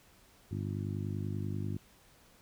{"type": "harmonic tone", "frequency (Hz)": 50.2, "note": "G1", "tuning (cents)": 42, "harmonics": [2, 3, 4, 5, 6, 7], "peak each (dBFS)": [-36, -40, -42, -44, -46, -47], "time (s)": [0.51, 1.77], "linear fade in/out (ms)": 5, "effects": ["pink hiss -62 dBFS RMS until 2.41 s"]}